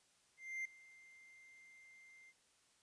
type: tone with ADSR envelope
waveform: triangle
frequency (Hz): 2093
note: C7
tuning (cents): 0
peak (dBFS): -37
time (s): 0.37-2.33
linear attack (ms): 280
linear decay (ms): 5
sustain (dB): -21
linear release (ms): 39
effects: white hiss -73 dBFS RMS until 2.82 s + resampled to 22050 Hz